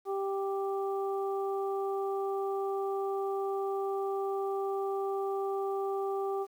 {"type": "harmonic tone", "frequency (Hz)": 392.1, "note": "G4", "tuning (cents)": 0, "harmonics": [1, 2, 3], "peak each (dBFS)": [-31, -37, -41], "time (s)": [0.05, 6.47], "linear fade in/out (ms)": 50, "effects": ["10-bit"]}